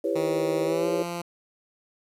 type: chord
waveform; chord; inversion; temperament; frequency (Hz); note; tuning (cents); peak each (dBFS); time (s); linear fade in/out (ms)
sine; C# half-diminished seventh; first; just; 332.6 / 399.1 / 498.9 / 554.4; E4 / G4 / B4 / C#5; +16 / +31 / +17 / 0; -29; 0.04-1.03; 5
type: tone with pitch glide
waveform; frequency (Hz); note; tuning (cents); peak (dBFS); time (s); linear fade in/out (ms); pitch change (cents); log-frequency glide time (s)
10% pulse; 158.3 to 172.63; D#3 to F3; +30 to -20; -22; 0.15-1.22; 10; +150; 0.64-0.88
effects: resampled to 32000 Hz + 9-bit

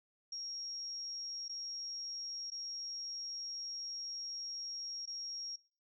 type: tone with dropouts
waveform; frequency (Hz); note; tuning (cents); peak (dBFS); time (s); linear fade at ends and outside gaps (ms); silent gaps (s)
sine; 5588; F8; 0; -40; 0.32-5.56; 5; 1.482-1.493 / 2.503-2.517 / 5.057-5.074
effects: noise-tail reverb RT60 0.4 s tail -23 dB re dry

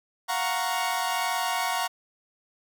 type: chord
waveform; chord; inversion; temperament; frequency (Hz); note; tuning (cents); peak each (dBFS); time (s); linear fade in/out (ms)
sawtooth; Gb major seventh; third; equal; 698.5 / 740 / 932.3 / 1108.7; F5 / Gb5 / Bb5 / Db6; 0 / 0 / 0 / 0; -29 / -27 / -26 / -28; 0.28-1.88; 20
effects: none

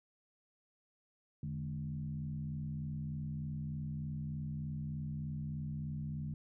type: tone with frequency modulation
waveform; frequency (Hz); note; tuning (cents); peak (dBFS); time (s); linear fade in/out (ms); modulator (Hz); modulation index
sine; 150; D3; +37; -37; 1.43-6.34; 2; 63.3; 0.93
effects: none

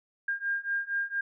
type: beating tone pair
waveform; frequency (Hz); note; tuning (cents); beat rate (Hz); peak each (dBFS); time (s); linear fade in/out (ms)
sine; 1606 / 1610.3; G6 / G6; +41 / +46; 4.3; -32 / -31; 0.28-1.21; 5
effects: none

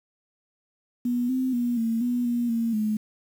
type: tone with pitch steps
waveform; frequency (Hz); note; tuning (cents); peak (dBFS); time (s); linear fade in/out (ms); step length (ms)
sine; 243.2 / 258.6 / 240.9 / 227.5 / 243.9 / 239.1 / 230 / 214.3; B3 / C4 / B3 / A#3 / B3 / A#3 / A#3 / A3; -26 / -20 / -43 / -42 / -21 / +44 / -23 / -45; -22; 1.05-2.97; 5; 240
effects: 8-bit

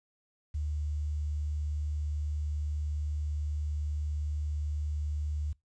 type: tone with quantisation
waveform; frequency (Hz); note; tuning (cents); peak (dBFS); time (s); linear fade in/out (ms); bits
sine; 74.8; D2; +32; -30; 0.54-5.53; 10; 10
effects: noise-tail reverb RT60 0.2 s tail -24 dB re dry + resampled to 22050 Hz

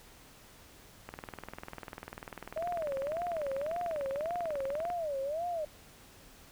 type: click train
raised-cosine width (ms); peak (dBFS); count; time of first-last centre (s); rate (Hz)
0.5; -26; 78; 1.09-4.902; 20.2
type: tone with vibrato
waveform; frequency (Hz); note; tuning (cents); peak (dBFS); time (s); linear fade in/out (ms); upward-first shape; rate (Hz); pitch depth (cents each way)
sine; 617; D#5; -15; -32; 2.56-5.65; 5; sine; 1.8; 240
effects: pink hiss -56 dBFS RMS until 6.51 s

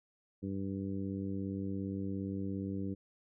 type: harmonic tone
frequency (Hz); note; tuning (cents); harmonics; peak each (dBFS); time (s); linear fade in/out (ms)
97.3; G2; -12; 1 / 2 / 3 / 4 / 5; -41 / -38 / -40 / -47 / -49; 0.42-2.95; 20
effects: none

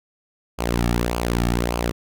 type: tone with flanger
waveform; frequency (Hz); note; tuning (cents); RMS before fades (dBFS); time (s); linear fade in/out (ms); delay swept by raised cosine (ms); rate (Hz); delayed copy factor
sawtooth; 59; A#1; +22; -22; 0.58-1.92; 20; 0.52 to 2.02; 1.7; -0.65
effects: none

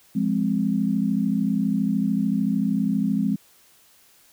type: chord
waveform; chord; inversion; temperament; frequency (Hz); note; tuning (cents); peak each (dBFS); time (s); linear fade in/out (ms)
sine; F minor; none; equal; 174.61 / 207.7 / 261.6; F3 / Ab3 / C4; 0 / 0 / 0; -26 / -22 / -25; 0.15-3.36; 10
effects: white hiss -56 dBFS RMS until 4.32 s

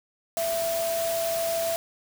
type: tone in noise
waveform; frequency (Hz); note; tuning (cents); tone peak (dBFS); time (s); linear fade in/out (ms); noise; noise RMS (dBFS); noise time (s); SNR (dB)
sine; 666; E5; +18; -25; 0.37-1.76; 0; white; -33; 0.37-1.76; +5
effects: none

